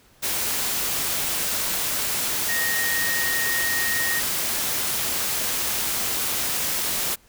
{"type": "tone in noise", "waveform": "sine", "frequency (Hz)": 1864.7, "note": "A#6", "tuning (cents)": 0, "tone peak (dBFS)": -24, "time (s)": [2.48, 4.21], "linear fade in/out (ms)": 20, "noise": "white", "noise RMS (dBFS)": -25, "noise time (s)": [0.22, 7.16], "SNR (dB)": -2, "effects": ["pink hiss -56 dBFS RMS until 7.28 s"]}